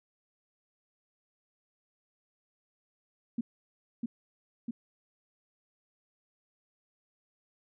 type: tone with echo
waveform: sine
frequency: 234.4 Hz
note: A#3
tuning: 10 cents sharp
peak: -28 dBFS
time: 3.38-3.41 s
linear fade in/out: 5 ms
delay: 650 ms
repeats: 2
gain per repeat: -2 dB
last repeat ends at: 4.71 s
effects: none